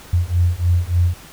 sine beating tone pair, 86 / 89.4 Hz, F2 / F2, -26 / +41 cents, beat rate 3.4 Hz, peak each -17 dBFS, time 0.13-1.14 s, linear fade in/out 5 ms, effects pink hiss -41 dBFS RMS until 1.32 s

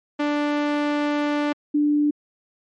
sawtooth / sine tone pair in turn, 293.7 / 294.9 Hz, D4 / D4, 0 / +7 cents, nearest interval unison, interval 7 cents, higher second, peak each -16 dBFS, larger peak neither, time 0.19-1.53 / 1.74-2.11 s, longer first, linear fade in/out 10 ms, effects low-pass 3000 Hz 12 dB/octave + MP3 64 kbps

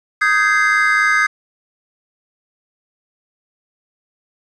triangle chord, Ab major seventh, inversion second, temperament just, 1245.9 / 1557.4 / 1661.2 / 2077 Hz, Eb6 / G6 / Ab6 / C7, +2 / -12 / 0 / -13 cents, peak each -16 dBFS, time 0.21-1.27 s, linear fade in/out 10 ms, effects resampled to 22050 Hz + 7-bit

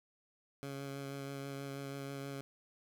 15% pulse tone with vibrato, 138.59 Hz, C#3, in tune, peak -35 dBFS, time 0.63-2.41 s, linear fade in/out 0 ms, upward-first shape triangle, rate 6.2 Hz, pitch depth 17 cents each way, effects none

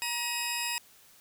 15% pulse tone pair together, 950.1 / 2531 Hz, A#5 / D#7, +33 / +29 cents, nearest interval octave + perfect fourth, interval 1696 cents, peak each -28 / -25 dBFS, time 0.02-0.78 s, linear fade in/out 0 ms, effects white hiss -58 dBFS RMS until 1.2 s

